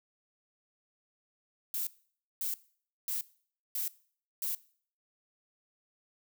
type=noise bursts; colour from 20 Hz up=violet; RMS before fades=-34 dBFS; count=5; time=1.74-4.55 s; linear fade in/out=2 ms; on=130 ms; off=540 ms; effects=noise-tail reverb RT60 0.5 s tail -20 dB re dry